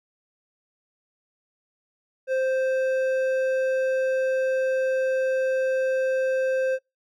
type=tone with hard clipping; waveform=sine; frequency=523.3 Hz; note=C5; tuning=in tune; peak=-23 dBFS; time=2.27-6.79 s; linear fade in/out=50 ms; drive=8 dB; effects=noise-tail reverb RT60 0.2 s tail -25 dB re dry